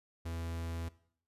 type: tone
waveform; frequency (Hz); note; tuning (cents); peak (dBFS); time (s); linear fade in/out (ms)
45% pulse; 83.3; E2; +19; -37; 0.25-0.89; 10
effects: noise-tail reverb RT60 0.6 s tail -19 dB re dry + resampled to 32000 Hz